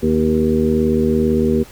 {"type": "harmonic tone with a mistuned harmonic", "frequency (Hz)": 77.78, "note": "D#2", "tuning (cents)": 0, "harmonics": [1, 2, 3, 4, 5, 6], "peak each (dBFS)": [-23, -24, -16, -27, -18, -22], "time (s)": [0.02, 1.64], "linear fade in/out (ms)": 20, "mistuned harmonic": 6, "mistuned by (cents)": 32, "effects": ["pink hiss -42 dBFS RMS until 1.71 s"]}